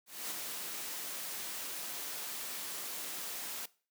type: noise with ADSR envelope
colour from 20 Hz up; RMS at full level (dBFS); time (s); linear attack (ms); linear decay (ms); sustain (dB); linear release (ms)
white; -38; 0.06-3.66; 250; 10; -3; 7
effects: noise-tail reverb RT60 0.4 s tail -21 dB re dry + high-pass 200 Hz 12 dB/octave